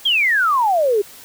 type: exponential sweep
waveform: sine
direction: down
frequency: 3340 to 389.6 Hz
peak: -13 dBFS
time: 0.05-1.02 s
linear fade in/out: 10 ms
effects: white hiss -41 dBFS RMS until 1.24 s